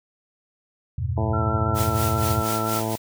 sine chord, E minor, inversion none, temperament equal with one note detuned, 82.41 / 98 / 124.4 Hz, E2 / G2 / B2, 0 / 0 / +13 cents, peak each -27 dBFS, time 0.98-2.42 s, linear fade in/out 5 ms
harmonic tone, 110 Hz, A2, in tune, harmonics 1 / 2 / 3 / 4 / 5 / 6 / 7 / 8 / 9, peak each -29 / -31 / -31 / -33 / -36 / -31 / -36 / -33 / -38 dBFS, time 1.17-2.96 s, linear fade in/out 5 ms
sine tone with vibrato, 1342 Hz, E6, 31 cents sharp, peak -27 dBFS, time 1.33-2.8 s, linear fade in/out 10 ms, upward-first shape square, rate 6 Hz, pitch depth 15 cents each way
white noise with tremolo, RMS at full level -29 dBFS, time 1.74-2.98 s, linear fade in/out 50 ms, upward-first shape sine, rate 4.2 Hz, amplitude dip 70%
effects none

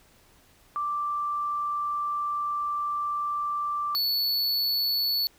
sine / square tone pair in turn, 1174.7 / 4435 Hz, D6 / C#8, 0 / 0 cents, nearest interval octave + major seventh, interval 2300 cents, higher second, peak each -26 / -24 dBFS, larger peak second, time 0.76-3.95 / 3.95-5.27 s, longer first, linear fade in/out 0 ms, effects pink hiss -59 dBFS RMS until 5.38 s

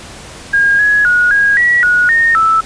sine tone with pitch steps, 1624 / 1676 / 1451 / 1639 / 1929 / 1455 / 1841 / 1316 Hz, G#6 / G#6 / F#6 / G#6 / B6 / F#6 / A#6 / E6, -39 / +15 / -34 / -23 / -41 / -29 / -22 / -3 cents, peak -7 dBFS, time 0.53-2.61 s, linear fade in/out 10 ms, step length 260 ms, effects pink hiss -32 dBFS RMS until 2.65 s + resampled to 22050 Hz

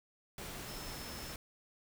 sine tone in noise, 5274 Hz, E8, in tune, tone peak -51 dBFS, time 0.68-1.33 s, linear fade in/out 2 ms, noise pink, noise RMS -45 dBFS, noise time 0.38-1.36 s, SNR -9 dB, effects none

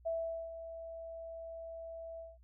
sine tone with ADSR envelope, 659.3 Hz, E5, in tune, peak -32 dBFS, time 0.05-2.38 s, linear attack 18 ms, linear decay 430 ms, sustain -11 dB, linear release 190 ms, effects added 60 Hz sine -58 dBFS peak until 2.43 s

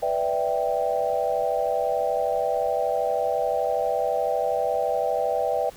sine chord, E minor seventh, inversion second, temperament equal, 493.9 / 587.3 / 659.3 / 784 Hz, B4 / D5 / E5 / G5, 0 / 0 / 0 / 0 cents, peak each -27 dBFS, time 0.02-5.7 s, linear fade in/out 10 ms, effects pink hiss -48 dBFS RMS until 5.76 s

